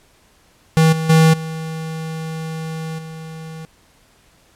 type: tone with level steps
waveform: square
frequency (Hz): 160.3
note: E3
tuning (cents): -48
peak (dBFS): -10 / -20 / -9 / -25 / -31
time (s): 0.77-3.65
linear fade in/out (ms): 0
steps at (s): 0.92 / 1.09 / 1.33 / 2.98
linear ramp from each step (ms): 10
effects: pink hiss -54 dBFS RMS until 4.55 s + low-pass 12000 Hz 12 dB/octave